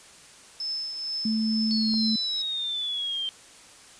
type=tone with tremolo; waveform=sine; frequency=5250 Hz; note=E8; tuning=8 cents flat; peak=-27 dBFS; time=0.6-2.42 s; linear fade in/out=2 ms; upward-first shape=triangle; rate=2.2 Hz; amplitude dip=50%
type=tone; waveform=sine; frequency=220 Hz; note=A3; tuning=in tune; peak=-23 dBFS; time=1.25-2.16 s; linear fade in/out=5 ms
type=exponential sweep; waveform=sine; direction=down; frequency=4435 to 3136 Hz; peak=-27 dBFS; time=1.71-3.29 s; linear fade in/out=0 ms
type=clicks; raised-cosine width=1 ms; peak=-30 / -35 dBFS; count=2; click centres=1.94 / 1.943 s
effects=white hiss -50 dBFS RMS until 3.99 s + resampled to 22050 Hz